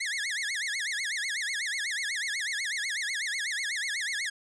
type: tone with vibrato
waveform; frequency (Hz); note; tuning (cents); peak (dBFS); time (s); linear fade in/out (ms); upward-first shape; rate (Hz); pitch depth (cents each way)
sawtooth; 1901; A#6; +33; -26; 0-4.3; 10; sine; 8.1; 260
effects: resampled to 22050 Hz + 11-bit